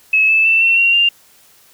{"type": "tone with pitch steps", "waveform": "sine", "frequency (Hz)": [2583, 2624, 2665, 2707, 2749, 2792], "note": ["E7", "E7", "E7", "E7", "F7", "F7"], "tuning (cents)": [-36, -9, 18, 45, -28, -1], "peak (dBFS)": -9, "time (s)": [0.13, 1.09], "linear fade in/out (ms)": 5, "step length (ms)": 160, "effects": ["white hiss -49 dBFS RMS until 1.73 s"]}